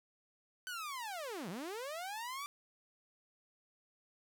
sawtooth linear two-way sweep, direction down then up, 1530 to 155.56 to 1180 Hz, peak -37 dBFS, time 0.67-2.46 s, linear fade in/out 0 ms, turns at 1.49 s, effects none

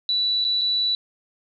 sine tone with dropouts, 3951 Hz, B7, in tune, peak -19 dBFS, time 0.09-0.95 s, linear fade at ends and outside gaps 1 ms, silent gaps 0.443-0.449 / 0.612-0.616 s, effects none

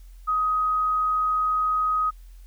sine tone, 1257 Hz, D#6, 17 cents sharp, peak -20 dBFS, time 0.27-2.11 s, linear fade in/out 20 ms, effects added 43 Hz sine -42 dBFS peak until 2.46 s + white hiss -62 dBFS RMS until 2.46 s

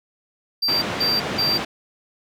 triangle tone bursts, 4699 Hz, D8, in tune, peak -17 dBFS, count 3, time 0.62-1.58 s, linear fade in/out 10 ms, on 200 ms, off 180 ms
pink band-pass noise, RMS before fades -27 dBFS, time 0.68-1.65 s, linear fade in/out 5 ms, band 140 to 3600 Hz, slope 12 dB/octave
effects none

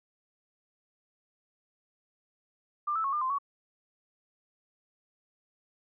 sine tone with pitch steps, 1192 / 1313 / 1099 / 1201 / 1040 / 1122 Hz, D6 / E6 / C#6 / D6 / C6 / C#6, +25 / -7 / -15 / +38 / -11 / +21 cents, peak -27 dBFS, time 2.87-3.386 s, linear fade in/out 10 ms, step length 86 ms, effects none

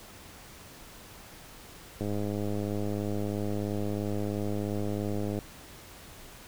click train, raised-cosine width 2 ms, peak -20 dBFS, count 349, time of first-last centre 2.01-5.389 s, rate 103 Hz, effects pink hiss -49 dBFS RMS until 6.47 s

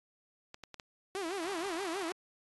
clicks, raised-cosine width 0.2 ms, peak -28 dBFS, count 4, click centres 0.544 / 0.637 / 0.743 / 0.798 s
sawtooth tone with vibrato, 360.7 Hz, F#4, 44 cents flat, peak -31 dBFS, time 1.15-2.12 s, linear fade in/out 0 ms, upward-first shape sine, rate 6.3 Hz, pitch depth 200 cents each way
effects AAC 32 kbps

